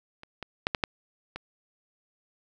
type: clicks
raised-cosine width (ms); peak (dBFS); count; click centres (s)
0.3; -28 / -20 / -8 / -10 / -8 / -20; 6; 0.234 / 0.427 / 0.669 / 0.748 / 0.838 / 1.36
effects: none